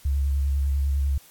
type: tone with vibrato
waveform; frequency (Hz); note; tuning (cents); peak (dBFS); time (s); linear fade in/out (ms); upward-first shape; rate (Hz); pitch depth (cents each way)
sine; 69.5; C#2; +5; -20; 0.05-1.18; 5; sine; 10; 30
effects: white hiss -52 dBFS RMS until 1.3 s + AAC 64 kbps